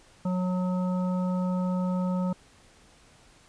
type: harmonic tone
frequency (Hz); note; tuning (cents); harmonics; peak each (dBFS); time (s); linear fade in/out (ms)
182.6; F#3; -23; 1 / 3 / 5 / 7; -25 / -35 / -39 / -42; 0.25-2.33; 5
effects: pink hiss -57 dBFS RMS until 3.48 s + resampled to 22050 Hz